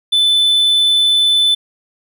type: tone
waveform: triangle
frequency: 3511 Hz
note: A7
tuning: 4 cents flat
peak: -8 dBFS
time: 0.12-1.55 s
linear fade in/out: 10 ms
effects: none